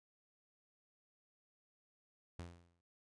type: tone with exponential decay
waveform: sawtooth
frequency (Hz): 86.3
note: F2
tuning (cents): -20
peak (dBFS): -40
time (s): 2.39-2.81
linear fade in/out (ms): 0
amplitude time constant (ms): 90
effects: resampled to 22050 Hz